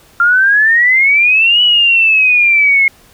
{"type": "exponential two-way sweep", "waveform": "sine", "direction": "up then down", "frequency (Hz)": [1379, 2960, 2154], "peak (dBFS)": -6, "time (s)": [0.2, 2.88], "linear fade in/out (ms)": 2, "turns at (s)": 1.62, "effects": ["pink hiss -45 dBFS RMS until 3.13 s"]}